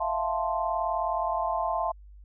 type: chord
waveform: sine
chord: F major seventh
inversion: third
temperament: equal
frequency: 659.3 / 698.5 / 880 / 1046.5 Hz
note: E5 / F5 / A5 / C6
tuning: 0 / 0 / 0 / 0 cents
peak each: -31 dBFS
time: 0-1.92 s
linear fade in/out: 10 ms
effects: added 50 Hz sine -46 dBFS peak until 2.24 s